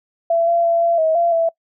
sine tone with pitch steps, 671 / 682 / 675 / 679 / 638 / 684 / 663 Hz, E5 / F5 / E5 / F5 / D#5 / F5 / E5, +31 / -41 / +41 / -49 / +43 / -36 / +10 cents, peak -13 dBFS, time 0.3-1.49 s, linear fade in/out 5 ms, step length 170 ms, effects noise-tail reverb RT60 0.1 s tail -24 dB re dry

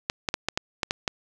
clicks, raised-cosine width 0.2 ms, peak -7 dBFS, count 8, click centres 0.099 / 0.288 / 0.341 / 0.486 / 0.575 / 0.832 / 0.909 / 1.078 s, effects none

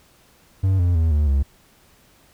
triangle tone with pitch steps, 95.4 / 87.99 / 81.15 / 74.85 / 69.03 Hz, G2 / F2 / E2 / D2 / C#2, -47 / +13 / -27 / +33 / -7 cents, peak -13 dBFS, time 0.63-1.43 s, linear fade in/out 10 ms, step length 160 ms, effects pink hiss -55 dBFS RMS until 2.33 s

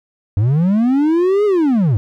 triangle linear two-way sweep, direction up then down, 93.6 to 425.2 to 93.6 Hz, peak -9 dBFS, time 0.37-1.97 s, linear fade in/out 0 ms, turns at 1.45 s, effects none

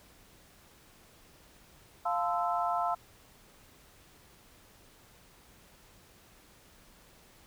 sine chord, F major seventh, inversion none, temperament equal with one note detuned, 698.5 / 880 / 1030.3 / 1318.5 Hz, F5 / A5 / C6 / E6, 0 / 0 / -27 / 0 cents, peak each -31 / -35 / -35 / -34 dBFS, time 2.05-2.95 s, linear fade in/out 10 ms, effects pink hiss -59 dBFS RMS until 7.46 s

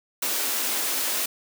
white high-pass noise, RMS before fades -26 dBFS, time 0.22-1.26 s, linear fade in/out 5 ms, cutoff 220 Hz, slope 96 dB/octave, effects none

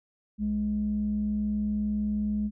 sine tone pair together, 62.48 / 209.6 Hz, B1 / G#3, +21 / +16 cents, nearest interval octave + major sixth, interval 2095 cents, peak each -35 / -25 dBFS, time 0.38-2.51 s, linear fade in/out 50 ms, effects tanh soft clip ceiling -19 dBFS

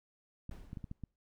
clicks, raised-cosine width 5 ms, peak -30 dBFS, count 6, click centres 0.494 / 0.731 / 0.772 / 0.842 / 0.914 / 1.037 s
brown noise with exponential decay, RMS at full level -46 dBFS, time 0.51-1.16 s, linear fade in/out 2 ms, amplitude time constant 140 ms
effects none

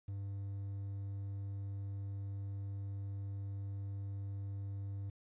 triangle tone with quantisation, 99.2 Hz, G2, 21 cents sharp, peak -37 dBFS, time 0.08-5.1 s, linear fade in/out 5 ms, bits 11, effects resampled to 8000 Hz

